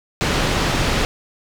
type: low-pass noise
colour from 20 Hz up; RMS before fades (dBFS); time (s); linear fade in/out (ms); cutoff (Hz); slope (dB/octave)
pink; -19; 0.21-1.05; 0; 5200; 12
effects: none